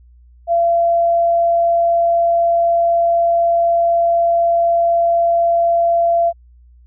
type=tone; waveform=sine; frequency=681 Hz; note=F5; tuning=44 cents flat; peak=-11 dBFS; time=0.47-6.33 s; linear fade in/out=50 ms; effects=added 60 Hz sine -43 dBFS peak until 6.86 s